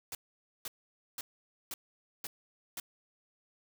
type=noise bursts; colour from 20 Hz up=white; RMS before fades=-40 dBFS; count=6; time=0.12-2.8 s; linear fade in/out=2 ms; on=30 ms; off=500 ms; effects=none